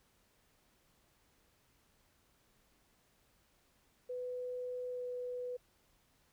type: tone with pitch glide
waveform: sine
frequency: 498.3 to 495.1 Hz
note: B4 to B4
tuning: +15 to +4 cents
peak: -38 dBFS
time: 4.09-5.57 s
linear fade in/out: 10 ms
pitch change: -11 cents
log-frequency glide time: 4.9-5.03 s
effects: pink hiss -72 dBFS RMS until 6.32 s